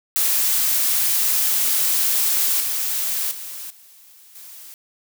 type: noise with level steps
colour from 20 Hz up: blue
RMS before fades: -19 / -23 / -33 / -48 / -40 dBFS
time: 0.16-4.74 s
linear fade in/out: 0 ms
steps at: 2.6 / 3.31 / 3.7 / 4.35 s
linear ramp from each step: 5 ms
effects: none